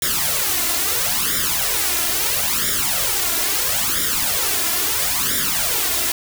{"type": "noise with flanger", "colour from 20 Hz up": "white", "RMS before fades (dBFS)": -20, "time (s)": [0.02, 6.12], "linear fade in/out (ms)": 2, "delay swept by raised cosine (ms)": [0.56, 2.96], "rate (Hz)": 0.75, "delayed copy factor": 0.8, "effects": []}